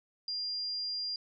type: tone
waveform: sine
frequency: 4800 Hz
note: D8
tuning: 37 cents sharp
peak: -33 dBFS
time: 0.28-1.16 s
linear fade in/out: 2 ms
effects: none